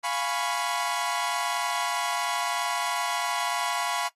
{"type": "chord", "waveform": "sawtooth", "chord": "C# dominant seventh", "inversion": "first", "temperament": "equal", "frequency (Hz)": [698.5, 830.6, 987.8, 1108.7], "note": ["E#5", "G#5", "B5", "C#6"], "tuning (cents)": [0, 0, 0, 0], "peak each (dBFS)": [-29, -30, -27, -29], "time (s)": [0.03, 4.09], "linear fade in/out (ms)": 20, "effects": ["noise-tail reverb RT60 0.1 s tail -18 dB re dry", "AAC 32 kbps"]}